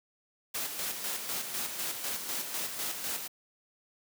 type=noise with tremolo; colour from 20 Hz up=white; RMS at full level=-34 dBFS; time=0.54-3.28 s; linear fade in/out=10 ms; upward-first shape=square; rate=4 Hz; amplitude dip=45%; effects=high-pass 150 Hz 12 dB/octave